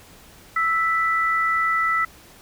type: tone pair together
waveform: sine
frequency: 1318.5 / 1977.2 Hz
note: E6 / B6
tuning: 0 / +1 cents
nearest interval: perfect fifth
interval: 701 cents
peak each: -20 / -22 dBFS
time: 0.56-2.05 s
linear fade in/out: 5 ms
effects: pink hiss -48 dBFS RMS until 2.41 s